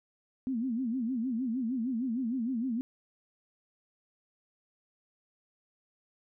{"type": "tone with vibrato", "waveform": "sine", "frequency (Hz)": 243.3, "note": "B3", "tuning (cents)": -26, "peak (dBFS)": -29, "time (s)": [0.47, 2.81], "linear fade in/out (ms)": 0, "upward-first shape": "sine", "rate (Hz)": 6.5, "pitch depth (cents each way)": 170, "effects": []}